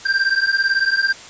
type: beating tone pair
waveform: square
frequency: 1571 / 1589 Hz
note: G6 / G6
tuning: +3 / +23 cents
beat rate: 18 Hz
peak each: -19 dBFS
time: 0.05-1.13 s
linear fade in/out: 10 ms
effects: white hiss -38 dBFS RMS until 1.29 s + resampled to 16000 Hz